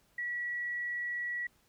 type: tone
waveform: sine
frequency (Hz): 1934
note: B6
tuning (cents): -37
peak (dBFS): -33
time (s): 0.18-1.47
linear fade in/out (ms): 5
effects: pink hiss -69 dBFS RMS until 1.68 s